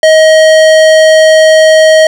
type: tone with hard clipping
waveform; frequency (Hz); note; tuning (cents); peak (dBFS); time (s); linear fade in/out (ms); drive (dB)
sine; 631; D#5; +24; -3; 0.03-2.07; 2; 17
effects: none